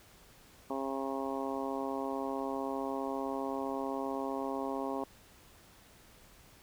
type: harmonic tone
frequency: 135.4 Hz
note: C#3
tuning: 40 cents flat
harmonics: 2 / 3 / 4 / 5 / 6 / 7 / 8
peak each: -38 / -40 / -41 / -42 / -43 / -43 / -44 dBFS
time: 0.7-5.04 s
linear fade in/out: 2 ms
effects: pink hiss -59 dBFS RMS until 6.62 s